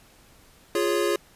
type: chord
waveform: square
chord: Db major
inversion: first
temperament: equal with one note detuned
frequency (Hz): 349.2 / 413.9 / 554.4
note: F4 / Ab4 / Db5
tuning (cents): 0 / -6 / 0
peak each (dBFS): -26 / -26 / -29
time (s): 0.75-1.16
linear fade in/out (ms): 2
effects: pink hiss -55 dBFS RMS until 1.35 s + resampled to 32000 Hz